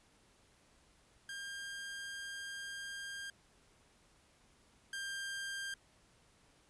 sawtooth tone pair in turn, 1603 / 1592.8 Hz, G6 / G6, +38 / +27 cents, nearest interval unison, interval 11 cents, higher first, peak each -39 / -36 dBFS, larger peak second, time 1.29-3.3 / 4.93-5.74 s, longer first, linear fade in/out 2 ms, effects pink hiss -68 dBFS RMS until 6.69 s + resampled to 24000 Hz

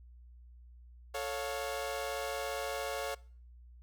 sawtooth chord, A augmented, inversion none, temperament equal with one note detuned, 440 / 554.4 / 707.4 Hz, A4 / C#5 / E#5, 0 / 0 / +22 cents, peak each -37 / -34 / -37 dBFS, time 1.14-3.15 s, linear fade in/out 10 ms, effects noise-tail reverb RT60 0.5 s tail -23 dB re dry + added 60 Hz sine -52 dBFS peak until 3.82 s

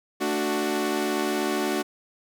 sawtooth chord, D major, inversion second, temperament equal with one note detuned, 221.4 / 293.7 / 370 Hz, A3 / D4 / F#4, +11 / 0 / 0 cents, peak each -27 / -24 / -23 dBFS, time 0.2-1.83 s, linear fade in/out 20 ms, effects none

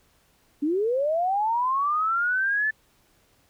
sine linear sweep, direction up, 277.7 to 1760 Hz, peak -21 dBFS, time 0.62-2.71 s, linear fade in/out 10 ms, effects pink hiss -63 dBFS RMS until 3.49 s

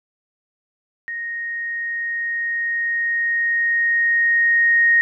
sine tone with level ramp, 1864.7 Hz, A#6, in tune, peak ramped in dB -25 to -11 dBFS, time 1.08-5.01 s, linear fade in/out 0 ms, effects none

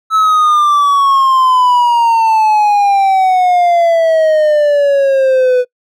triangle exponential sweep, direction down, 1309 to 493.9 Hz, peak -5 dBFS, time 0.1-5.65 s, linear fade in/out 50 ms, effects noise-tail reverb RT60 0.1 s tail -24 dB re dry

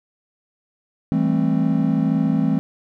triangle chord, A minor seventh, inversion second, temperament just, 165 / 198 / 220 / 264 Hz, E3 / G3 / A3 / C4, +2 / +18 / 0 / +16 cents, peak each -19 / -22 / -20 / -19 dBFS, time 1.12-2.59 s, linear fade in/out 0 ms, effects none

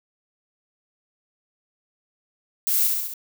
violet noise with echo, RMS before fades -22 dBFS, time 2.67-2.87 s, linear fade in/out 0 ms, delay 67 ms, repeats 4, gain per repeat -3 dB, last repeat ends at 3.138 s, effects none

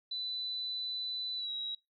sine tone with pitch glide, 3992 to 3854 Hz, B7 to B7, +18 to -43 cents, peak -35 dBFS, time 0.11-1.75 s, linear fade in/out 5 ms, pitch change -61 cents, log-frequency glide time 1.36-1.51 s, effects noise-tail reverb RT60 0.2 s tail -21 dB re dry

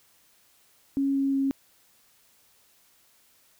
sine tone with pitch steps, 275.4 / 273.8 / 272.2 Hz, C#4 / C#4 / C#4, -11 / -21 / -31 cents, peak -22 dBFS, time 0.97-1.51 s, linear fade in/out 0 ms, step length 180 ms, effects white hiss -62 dBFS RMS until 3.59 s

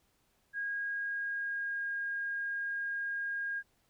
sine tone with pitch glide, 1635 to 1623.7 Hz, G#6 to G#6, -28 to -40 cents, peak -33 dBFS, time 0.53-3.63 s, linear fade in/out 50 ms, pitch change -12 cents, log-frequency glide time 0.87-1.9 s, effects pink hiss -73 dBFS RMS until 3.89 s

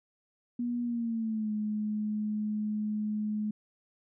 sine tone with pitch glide, 240.8 to 212.1 Hz, B3 to G#3, -44 to +37 cents, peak -29 dBFS, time 0.59-3.51 s, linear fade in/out 5 ms, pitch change -219 cents, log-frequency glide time 0.83-1.52 s, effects none

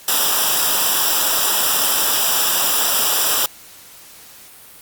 white noise with comb filter, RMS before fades -17 dBFS, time 0.08-3.46 s, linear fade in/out 2 ms, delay 0.46 ms, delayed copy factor -0.8, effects white hiss -42 dBFS RMS until 4.81 s + Opus 48 kbps

